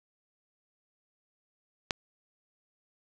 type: click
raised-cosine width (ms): 0.2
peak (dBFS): -10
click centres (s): 1.908
effects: none